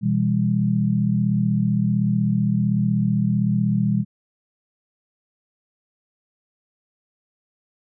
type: chord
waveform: sine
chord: E minor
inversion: second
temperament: equal with one note detuned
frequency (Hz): 123.47 / 164.81 / 200.6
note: B2 / E3 / G3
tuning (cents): 0 / 0 / +40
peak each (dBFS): -22 / -23 / -20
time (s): 0.01-4.05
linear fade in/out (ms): 50
effects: none